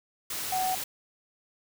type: tone in noise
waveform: sine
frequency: 747 Hz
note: F#5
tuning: 16 cents sharp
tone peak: -26 dBFS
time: 0.52-0.75 s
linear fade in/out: 5 ms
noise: white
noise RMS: -34 dBFS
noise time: 0.3-0.84 s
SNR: +5 dB
effects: none